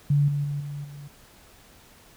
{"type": "tone with level steps", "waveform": "sine", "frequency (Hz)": 144, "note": "D3", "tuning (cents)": -34, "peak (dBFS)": [-17, -23, -26, -31, -38], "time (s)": [0.1, 1.08], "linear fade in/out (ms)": 5, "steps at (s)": [0.28, 0.44, 0.6, 0.84], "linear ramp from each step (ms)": 5, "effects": ["pink hiss -53 dBFS RMS until 2.16 s"]}